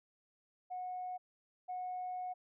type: tone pair in turn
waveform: sine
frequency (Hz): 731 / 731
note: F#5 / F#5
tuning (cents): -21 / -21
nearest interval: unison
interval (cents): 0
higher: neither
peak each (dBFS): -38 / -37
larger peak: second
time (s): 0.7-1.18 / 1.68-2.34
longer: second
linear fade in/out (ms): 20
effects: tanh soft clip ceiling -34 dBFS